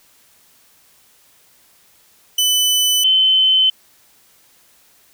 sawtooth / sine tone pair in turn, 3000 / 3061 Hz, F#7 / G7, +23 / -42 cents, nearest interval unison, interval 35 cents, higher second, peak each -10 dBFS, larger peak neither, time 2.38-3.04 / 3.04-3.7 s, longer neither, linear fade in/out 5 ms, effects white hiss -53 dBFS RMS until 5.13 s

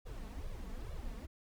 brown noise with flanger, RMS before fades -43 dBFS, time 0.05-1.27 s, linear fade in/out 20 ms, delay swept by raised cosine 1.7 to 4.6 ms, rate 2.3 Hz, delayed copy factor +0.9, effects none

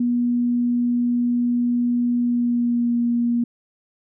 sine tone with pitch glide, 241.7 to 237.7 Hz, B3 to A#3, -37 to +34 cents, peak -17 dBFS, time 0-3.44 s, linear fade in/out 5 ms, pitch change -29 cents, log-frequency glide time 2.19-2.95 s, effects none

